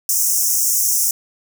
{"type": "high-pass noise", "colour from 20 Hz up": "pink", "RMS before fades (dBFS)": -17, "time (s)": [0.09, 1.11], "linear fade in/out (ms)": 2, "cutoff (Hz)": 5500, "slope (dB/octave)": 96, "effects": []}